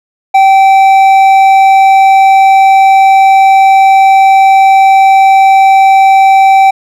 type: tone with hard clipping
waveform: sine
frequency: 775 Hz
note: G5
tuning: 20 cents flat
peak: -3 dBFS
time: 0.34-6.71 s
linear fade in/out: 10 ms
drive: 6 dB
effects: none